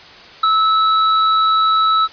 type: tone with ADSR envelope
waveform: square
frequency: 1304 Hz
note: E6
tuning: 19 cents flat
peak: -9 dBFS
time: 0.43-2.08 s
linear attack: 8 ms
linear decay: 6 ms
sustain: -3 dB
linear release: 37 ms
effects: white hiss -39 dBFS RMS until 2.12 s + resampled to 11025 Hz